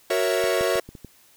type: chord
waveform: 45% pulse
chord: F# dominant seventh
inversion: none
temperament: equal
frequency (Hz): 370 / 466.2 / 554.4 / 659.3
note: F#4 / A#4 / C#5 / E5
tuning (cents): 0 / 0 / 0 / 0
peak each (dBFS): -26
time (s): 0.1-0.8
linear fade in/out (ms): 5
type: clicks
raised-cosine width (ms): 3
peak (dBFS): -27 / -20 / -25 / -26 / -27 / -25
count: 6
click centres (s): 0.44 / 0.61 / 0.756 / 0.89 / 0.952 / 1.047
effects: white hiss -56 dBFS RMS until 1.36 s